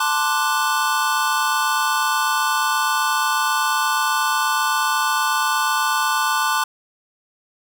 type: chord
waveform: square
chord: D dominant seventh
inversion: second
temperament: equal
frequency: 880 / 1046.5 / 1174.7 / 1480 Hz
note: A5 / C6 / D6 / F#6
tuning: 0 / 0 / 0 / 0 cents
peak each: -24 dBFS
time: 0-6.64 s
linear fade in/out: 5 ms
effects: none